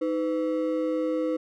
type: ring-modulated tone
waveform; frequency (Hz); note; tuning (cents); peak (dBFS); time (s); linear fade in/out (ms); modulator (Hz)
triangle; 408.8; G#4; -27; -19; 0.01-1.37; 10; 94.7
effects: none